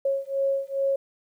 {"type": "beating tone pair", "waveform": "sine", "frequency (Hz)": [546, 548.4], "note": ["C#5", "C#5"], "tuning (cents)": [-26, -19], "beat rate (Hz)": 2.4, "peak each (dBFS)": -26, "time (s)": [0.05, 0.96], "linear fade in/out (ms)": 5, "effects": ["10-bit"]}